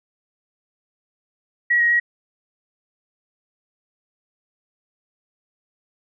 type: tone with pitch steps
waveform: sine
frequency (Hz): 1917 / 1888 / 1904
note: A#6 / A#6 / A#6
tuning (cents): +48 / +22 / +36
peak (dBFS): -14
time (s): 1.7-2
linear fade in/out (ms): 10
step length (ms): 100
effects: none